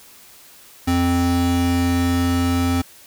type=tone pair together; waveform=square; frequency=87.16 / 261.6 Hz; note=F2 / C4; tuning=-3 / 0 cents; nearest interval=octave + perfect fifth; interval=1903 cents; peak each=-21 / -20 dBFS; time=0.87-2.82 s; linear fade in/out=10 ms; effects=white hiss -46 dBFS RMS until 3.06 s

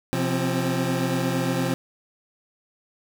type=tone cluster; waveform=25% pulse; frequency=128.5 / 172.8 / 265.7 Hz; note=C3 / F3 / C4; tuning=-31 / -18 / +27 cents; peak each=-23 dBFS; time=0.13-1.74 s; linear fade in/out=0 ms; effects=none

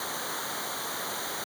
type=noise with comb filter; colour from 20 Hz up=pink; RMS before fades=-34 dBFS; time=0-1.44 s; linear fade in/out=2 ms; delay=0.38 ms; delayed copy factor=-0.75; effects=high-pass 150 Hz 12 dB/octave

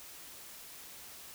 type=silence; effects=white hiss -50 dBFS RMS until 1.34 s

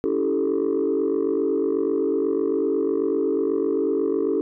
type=chord; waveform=sine; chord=A dominant seventh; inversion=first; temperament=equal with one note detuned; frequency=283.3 / 329.6 / 392 / 440 Hz; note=C#4 / E4 / G4 / A4; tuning=+38 / 0 / 0 / 0 cents; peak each=-25 / -25 / -23 / -23 dBFS; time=0.04-4.41 s; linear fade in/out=0 ms; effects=tanh soft clip ceiling -14 dBFS

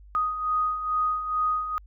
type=beating tone pair; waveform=sine; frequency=1244.5 / 1246.8 Hz; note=D#6 / D#6; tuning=0 / +3 cents; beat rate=2.3 Hz; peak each=-31 / -24 dBFS; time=0.15-1.78 s; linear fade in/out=0 ms; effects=added 50 Hz sine -46 dBFS peak until 1.86 s

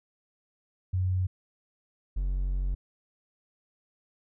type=tone pair in turn; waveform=sine / triangle; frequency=92.4 / 46.15 Hz; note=F#2 / F#1; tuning=-2 / -4 cents; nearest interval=octave; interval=1202 cents; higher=first; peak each=-24 dBFS; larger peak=neither; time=0.93-1.27 / 2.16-2.75 s; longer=second; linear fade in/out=10 ms; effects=none

